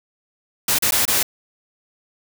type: noise with dropouts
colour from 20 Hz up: white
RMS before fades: -18 dBFS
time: 0.68-1.23 s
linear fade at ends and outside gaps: 5 ms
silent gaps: 0.787-0.823 / 0.909-0.921 / 1.054-1.078 s
effects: none